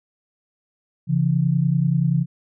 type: tone pair together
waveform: sine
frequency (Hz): 137.7 / 168.14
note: C#3 / E3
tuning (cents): -11 / +35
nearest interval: minor third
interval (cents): 346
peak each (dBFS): -19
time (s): 1.07-2.26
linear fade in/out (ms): 50
effects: none